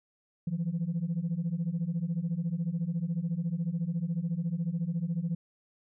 sine beating tone pair, 161.1 / 175.1 Hz, E3 / F3, -39 / +5 cents, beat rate 14 Hz, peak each -31 / -30 dBFS, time 0.47-5.35 s, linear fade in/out 5 ms, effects tanh soft clip ceiling -24 dBFS

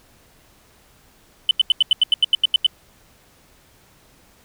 sine tone bursts, 3020 Hz, F#7, 35 cents sharp, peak -9 dBFS, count 12, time 1.49-2.665 s, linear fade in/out 2 ms, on 20 ms, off 85 ms, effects tanh soft clip ceiling -7 dBFS + pink hiss -54 dBFS RMS until 4.44 s

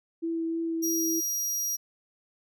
sine tone with vibrato, 329.6 Hz, E4, in tune, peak -27 dBFS, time 0.22-1.21 s, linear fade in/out 20 ms, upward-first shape triangle, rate 3.2 Hz, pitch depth 12 cents each way
sawtooth tone, 5730 Hz, F8, 44 cents sharp, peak -25 dBFS, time 0.82-1.77 s, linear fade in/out 20 ms
effects none

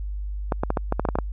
clicks, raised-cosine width 1 ms, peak -8 dBFS, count 10, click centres 0.522 / 0.635 / 0.704 / 0.772 / 0.924 / 0.996 / 1.052 / 1.088 / 1.155 / 1.187 s, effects added 50 Hz sine -27 dBFS peak until 1.32 s

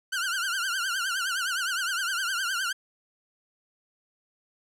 sawtooth tone with vibrato, 1474 Hz, F#6, 7 cents flat, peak -23 dBFS, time 0.12-2.73 s, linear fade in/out 10 ms, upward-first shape triangle, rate 9.7 Hz, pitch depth 160 cents each way, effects low-pass 12000 Hz 12 dB/octave

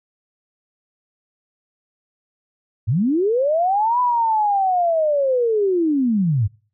sine linear two-way sweep, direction up then down, 92.5 to 1000 to 92.5 Hz, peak -15 dBFS, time 2.87-6.48 s, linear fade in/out 20 ms, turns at 4 s, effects noise-tail reverb RT60 0.4 s tail -25 dB re dry

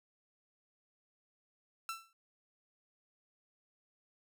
sawtooth tone with exponential decay, 1338 Hz, E6, 25 cents sharp, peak -32 dBFS, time 1.89-2.13 s, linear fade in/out 1 ms, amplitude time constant 51 ms, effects none

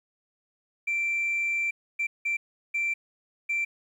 sine tone bursts at uneven times, 2349 Hz, D7, in tune, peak -23 dBFS, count 5, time 0.87-1.71 / 1.99-2.07 / 2.25-2.37 / 2.74-2.94 / 3.49-3.65 s, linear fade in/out 10 ms, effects tanh soft clip ceiling -22 dBFS + 10-bit

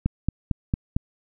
click train, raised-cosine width 5 ms, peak -9 dBFS, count 5, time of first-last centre 0.06-0.965 s, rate 4.42 Hz, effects none

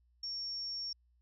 sine tone, 5500 Hz, F8, 27 cents flat, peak -37 dBFS, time 0.23-0.93 s, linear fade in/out 5 ms, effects added 60 Hz sine -67 dBFS peak until 1.21 s

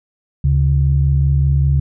sine tone pair together, 73.42 / 138.59 Hz, D2 / C#3, 0 / 0 cents, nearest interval major seventh, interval 1100 cents, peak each -13 dBFS, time 0.44-1.8 s, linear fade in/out 5 ms, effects tanh soft clip ceiling -3 dBFS

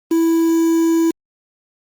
triangle tone with quantisation, 329.6 Hz, E4, in tune, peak -10 dBFS, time 0.11-1.11 s, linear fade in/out 5 ms, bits 5, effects Opus 24 kbps

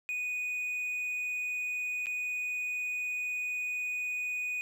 triangle tone with dropouts, 2479 Hz, D#7, 7 cents flat, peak -30 dBFS, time 0.09-4.61 s, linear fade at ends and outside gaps 0 ms, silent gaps 2.059-2.068 s, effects none

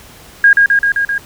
sine tone with echo, 1629 Hz, G#6, 34 cents flat, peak -3 dBFS, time 0.44-0.53 s, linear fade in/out 2 ms, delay 130 ms, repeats 5, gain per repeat -2 dB, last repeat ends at 1.18 s, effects pink hiss -39 dBFS RMS until 1.25 s

